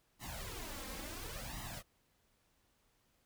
pink noise with flanger, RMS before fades -45 dBFS, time 0.19-1.83 s, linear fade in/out 50 ms, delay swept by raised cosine 1 to 3.8 ms, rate 0.71 Hz, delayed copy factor +0.85, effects pink hiss -75 dBFS RMS until 3.25 s

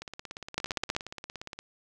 two click trains, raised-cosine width 0.2 ms, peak -11 / -22 dBFS, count 7 / 28, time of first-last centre 0.58-0.965 / 0.02-1.59 s, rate 15.6 / 17.2 Hz, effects none

